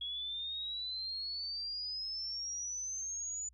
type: exponential sweep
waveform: sine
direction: up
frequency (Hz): 3331 to 7000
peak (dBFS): -37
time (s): 0.01-3.49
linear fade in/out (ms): 5
effects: added 60 Hz sine -61 dBFS peak until 3.53 s